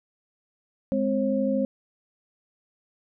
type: tone cluster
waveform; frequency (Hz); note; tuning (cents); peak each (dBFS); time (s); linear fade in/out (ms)
sine; 207.6 / 260.1 / 540; G#3 / C4 / C#5; 0 / -10 / -45; -26; 0.92-1.65; 0
effects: none